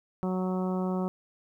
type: harmonic tone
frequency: 185 Hz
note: F#3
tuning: in tune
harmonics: 1 / 2 / 3 / 4 / 5 / 6 / 7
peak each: -28 / -34 / -38 / -40 / -42 / -44 / -45 dBFS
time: 0.23-1.08 s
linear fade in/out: 0 ms
effects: 11-bit